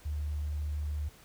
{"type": "tone", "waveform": "sine", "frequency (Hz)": 74.5, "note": "D2", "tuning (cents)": 25, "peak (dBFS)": -31, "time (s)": [0.05, 1.09], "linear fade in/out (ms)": 10, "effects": ["pink hiss -57 dBFS RMS until 1.24 s"]}